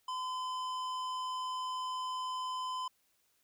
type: tone with hard clipping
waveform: triangle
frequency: 1019 Hz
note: C6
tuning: 46 cents flat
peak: -37 dBFS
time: 0.08-2.88 s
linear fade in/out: 5 ms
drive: 16 dB
effects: white hiss -74 dBFS RMS until 3.43 s